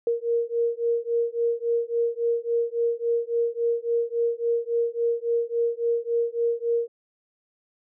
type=beating tone pair; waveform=sine; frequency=466.2 / 469.8 Hz; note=A#4 / A#4; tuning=0 / +13 cents; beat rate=3.6 Hz; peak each=-25 dBFS; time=0.07-6.88 s; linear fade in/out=2 ms; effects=none